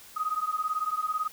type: beating tone pair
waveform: sine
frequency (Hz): 1244.5 / 1262.5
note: D#6 / D#6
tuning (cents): 0 / +25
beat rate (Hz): 18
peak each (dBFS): -30 / -30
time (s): 0.16-1.28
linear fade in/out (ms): 10
effects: white hiss -50 dBFS RMS until 1.32 s